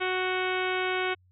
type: harmonic tone with a mistuned harmonic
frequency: 370 Hz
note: F#4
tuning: in tune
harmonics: 1 / 2 / 3 / 4 / 5 / 6 / 7 / 8 / 9 / 10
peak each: -30 / -34 / -36 / -33 / -40 / -34 / -38 / -41 / -42 / -44 dBFS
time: 0-1.15 s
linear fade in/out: 20 ms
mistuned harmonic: 9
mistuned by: -42 cents
effects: added 91 Hz sine -59 dBFS peak until 1.31 s